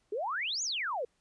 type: exponential two-way sweep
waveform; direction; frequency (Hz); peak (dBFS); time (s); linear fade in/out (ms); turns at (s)
sine; up then down; 385.8 to 7040 to 448.1; -31; 0.12-1.05; 5; 0.63
effects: pink hiss -74 dBFS RMS until 1.2 s + resampled to 22050 Hz